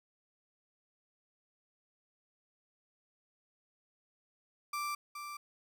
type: tone with echo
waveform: 35% pulse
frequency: 1174.7 Hz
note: D6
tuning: in tune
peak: -33 dBFS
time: 4.73-4.95 s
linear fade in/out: 5 ms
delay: 420 ms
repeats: 1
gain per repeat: -7 dB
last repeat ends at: 5.37 s
effects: none